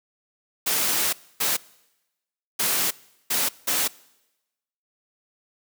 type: noise bursts at uneven times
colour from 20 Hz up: white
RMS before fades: -23 dBFS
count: 5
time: 0.66-1.13 / 1.4-1.57 / 2.59-2.91 / 3.3-3.49 / 3.67-3.88 s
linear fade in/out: 10 ms
effects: noise-tail reverb RT60 1.0 s tail -23 dB re dry + high-pass 150 Hz 12 dB/octave